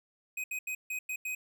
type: tone bursts at uneven times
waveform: square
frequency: 2513 Hz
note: D#7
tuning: 17 cents sharp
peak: -34 dBFS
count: 6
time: 0.37-0.44 / 0.51-0.59 / 0.67-0.75 / 0.9-0.99 / 1.09-1.16 / 1.25-1.35 s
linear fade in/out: 5 ms
effects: none